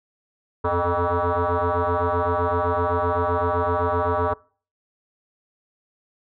sine tone with frequency modulation, 266.4 Hz, C4, 31 cents sharp, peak -18 dBFS, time 0.64-4.34 s, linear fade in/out 10 ms, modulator 175 Hz, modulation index 5.9, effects noise-tail reverb RT60 0.4 s tail -23 dB re dry + tanh soft clip ceiling -14 dBFS

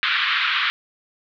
pink band-pass noise, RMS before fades -21 dBFS, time 0.03-0.7 s, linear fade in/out 0 ms, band 1200 to 3900 Hz, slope 48 dB/octave, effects none

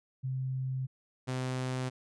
sine / sawtooth tone pair in turn, 130.81 / 128.49 Hz, C3 / C3, 0 / -31 cents, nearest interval unison, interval 31 cents, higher first, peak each -31 / -28 dBFS, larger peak second, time 0.23-0.87 / 1.27-1.9 s, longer first, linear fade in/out 20 ms, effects resampled to 22050 Hz

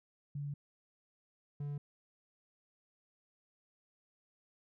sine / triangle tone pair in turn, 143.5 / 144.41 Hz, D3 / D3, -40 / -29 cents, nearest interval unison, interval 11 cents, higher second, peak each -37 / -35 dBFS, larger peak second, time 0.35-0.54 / 1.6-1.78 s, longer first, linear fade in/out 5 ms, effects none

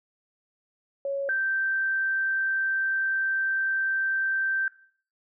sine tone pair in turn, 554.4 / 1562.7 Hz, C#5 / G6, 0 / -6 cents, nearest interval octave + tritone, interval 1794 cents, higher second, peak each -26 / -23 dBFS, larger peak second, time 1.05-1.29 / 1.29-4.68 s, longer second, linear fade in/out 2 ms, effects noise-tail reverb RT60 0.5 s tail -18 dB re dry

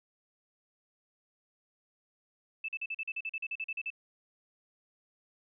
sine tone bursts, 2632 Hz, E7, 3 cents flat, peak -33 dBFS, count 15, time 2.64-3.903 s, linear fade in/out 5 ms, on 45 ms, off 42 ms, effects none

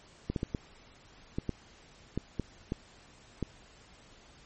clicks, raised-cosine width 3 ms, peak -18 dBFS, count 10, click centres 0.3 / 0.362 / 0.431 / 0.548 / 1.385 / 1.493 / 2.176 / 2.397 / 2.721 / 3.427 s, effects pink hiss -57 dBFS RMS until 4.45 s + MP3 32 kbps

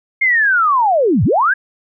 sine linear two-way sweep, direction down then up, 2153 to 82.41 to 1679 Hz, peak -10 dBFS, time 0.21-1.54 s, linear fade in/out 10 ms, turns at 1.24 s, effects none

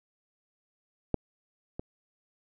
clicks, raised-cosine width 2 ms, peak -12 / -22 dBFS, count 2, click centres 1.143 / 1.795 s, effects none

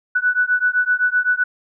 sine beating tone pair, 1480 / 1487.8 Hz, F#6 / F#6, 0 / +9 cents, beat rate 7.8 Hz, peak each -18 dBFS, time 0.15-1.44 s, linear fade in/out 10 ms, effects none

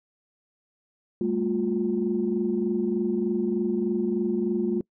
sine tone cluster, 201.1 / 224.4 / 354.1 Hz, G3 / A3 / F4, +44 / +34 / +24 cents, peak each -28 / -27 / -25 dBFS, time 1.21-4.81 s, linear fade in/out 2 ms, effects noise-tail reverb RT60 0.1 s tail -25 dB re dry + tanh soft clip ceiling -14 dBFS

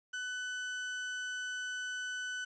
35% pulse tone, 1500 Hz, F#6, 23 cents sharp, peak -35 dBFS, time 0.13-2.45 s, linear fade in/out 10 ms, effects resampled to 16000 Hz + 11-bit

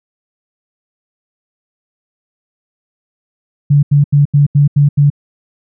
sine tone bursts, 143.9 Hz, D3, 35 cents flat, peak -5 dBFS, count 7, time 3.7-5.102 s, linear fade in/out 10 ms, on 130 ms, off 82 ms, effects none

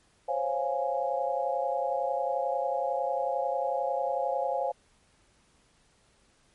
sine chord, Db major seventh, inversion third, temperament equal, 523.3 / 554.4 / 698.5 / 830.6 Hz, C5 / Db5 / F5 / Ab5, 0 / 0 / 0 / 0 cents, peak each -32 dBFS, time 0.28-4.72 s, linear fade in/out 10 ms, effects pink hiss -65 dBFS RMS until 6.54 s + MP3 48 kbps

